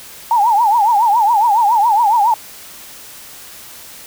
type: tone with vibrato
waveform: sine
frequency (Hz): 880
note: A5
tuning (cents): 0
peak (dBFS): -9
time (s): 0.31-2.34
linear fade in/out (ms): 2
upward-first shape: triangle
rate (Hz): 7.2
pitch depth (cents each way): 200
effects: white hiss -36 dBFS RMS until 4.06 s